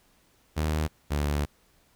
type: tone pair in turn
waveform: sawtooth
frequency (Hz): 77.4 / 73.06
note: D#2 / D2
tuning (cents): -9 / -8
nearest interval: minor second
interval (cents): 99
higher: first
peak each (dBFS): -21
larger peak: neither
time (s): 0.56-0.88 / 1.1-1.46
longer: second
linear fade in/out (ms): 20
effects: pink hiss -64 dBFS RMS until 1.95 s